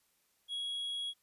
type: tone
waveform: triangle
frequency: 3322 Hz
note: G#7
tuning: in tune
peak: -34 dBFS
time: 0.48-1.14 s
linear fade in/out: 50 ms
effects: white hiss -74 dBFS RMS until 1.22 s + resampled to 32000 Hz